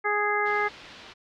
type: harmonic tone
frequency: 415.3 Hz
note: G#4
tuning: in tune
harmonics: 1 / 2 / 3 / 4 / 5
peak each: -29 / -29 / -29 / -29 / -29 dBFS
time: 0.04-0.69 s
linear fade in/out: 20 ms
type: low-pass noise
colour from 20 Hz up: white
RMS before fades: -47 dBFS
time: 0.45-1.14 s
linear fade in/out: 20 ms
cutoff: 4100 Hz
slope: 24 dB/octave
effects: none